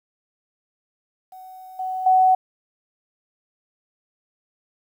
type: tone with level steps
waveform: sine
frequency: 748 Hz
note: F#5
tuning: 19 cents sharp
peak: -38 / -24 / -12 dBFS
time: 1.32-2.35 s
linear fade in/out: 5 ms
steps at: 1.79 / 2.06 s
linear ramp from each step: 5 ms
effects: 9-bit

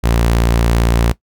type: tone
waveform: sawtooth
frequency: 57.7 Hz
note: A#1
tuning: 17 cents flat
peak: -7 dBFS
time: 0.03-1.13 s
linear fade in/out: 20 ms
effects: noise-tail reverb RT60 0.1 s tail -18 dB re dry

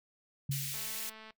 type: tone with exponential decay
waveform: sine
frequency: 138.59 Hz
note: C#3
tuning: in tune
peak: -29 dBFS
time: 0.49-1 s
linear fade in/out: 5 ms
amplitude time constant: 110 ms
type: high-pass noise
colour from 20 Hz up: white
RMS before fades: -39 dBFS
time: 0.51-1.1 s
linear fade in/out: 10 ms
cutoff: 2000 Hz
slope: 24 dB/octave
type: click train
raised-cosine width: 0.3 ms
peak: -35 dBFS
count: 125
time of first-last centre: 0.74-1.306 s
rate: 219 Hz
effects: noise-tail reverb RT60 0.1 s tail -19 dB re dry

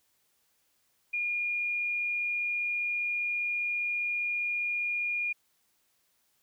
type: tone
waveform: sine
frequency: 2425 Hz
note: D#7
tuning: 45 cents flat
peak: -28 dBFS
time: 1.13-5.33 s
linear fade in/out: 10 ms
effects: white hiss -72 dBFS RMS until 6.42 s

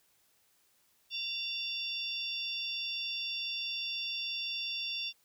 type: harmonic tone with a mistuned harmonic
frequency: 922 Hz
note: A#5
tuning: 19 cents flat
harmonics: 3 / 4 / 5 / 6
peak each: -38 / -38 / -44 / -42 dBFS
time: 1.1-5.13 s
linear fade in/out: 50 ms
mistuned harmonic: 4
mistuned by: -86 cents
effects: white hiss -70 dBFS RMS until 5.24 s

